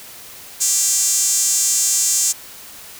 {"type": "tone with high-pass filter", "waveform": "sawtooth", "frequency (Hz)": 393.5, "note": "G4", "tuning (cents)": 7, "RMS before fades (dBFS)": -17, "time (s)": [0.6, 2.33], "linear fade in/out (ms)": 20, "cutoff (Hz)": 7000, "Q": 3.9, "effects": ["white hiss -38 dBFS RMS until 2.99 s"]}